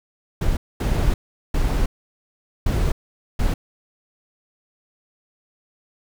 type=noise bursts at uneven times; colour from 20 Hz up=brown; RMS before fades=-19 dBFS; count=5; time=0.41-0.57 / 0.8-1.14 / 1.54-1.86 / 2.66-2.92 / 3.39-3.54 s; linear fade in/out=5 ms; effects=none